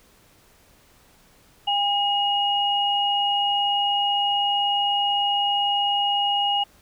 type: tone pair together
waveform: sine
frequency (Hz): 807.9 / 2879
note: G#5 / F#7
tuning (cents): -48 / -48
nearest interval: octave + minor seventh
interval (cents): 2200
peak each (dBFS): -22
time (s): 1.67-6.64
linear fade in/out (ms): 10
effects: pink hiss -56 dBFS RMS until 6.81 s